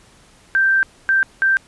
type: tone bursts at uneven times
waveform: sine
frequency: 1568 Hz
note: G6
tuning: in tune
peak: -12 dBFS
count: 3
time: 0.55-0.83 / 1.09-1.23 / 1.42-1.57 s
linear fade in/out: 0 ms
effects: pink hiss -50 dBFS RMS until 1.67 s + resampled to 24000 Hz